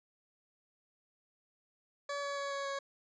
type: tone with pitch steps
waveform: 20% pulse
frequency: 569 / 565.1 / 561.2 / 557.3 / 553.4 Hz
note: C#5 / C#5 / C#5 / C#5 / C#5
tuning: +45 / +33 / +21 / +9 / -3 cents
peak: -31 dBFS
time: 2.09-2.79 s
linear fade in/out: 5 ms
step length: 140 ms
effects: resampled to 16000 Hz